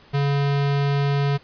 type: tone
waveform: square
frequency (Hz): 141.4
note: C#3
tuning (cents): +35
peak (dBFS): -19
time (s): 0.13-1.38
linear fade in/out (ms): 20
effects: pink hiss -51 dBFS RMS until 1.43 s + resampled to 11025 Hz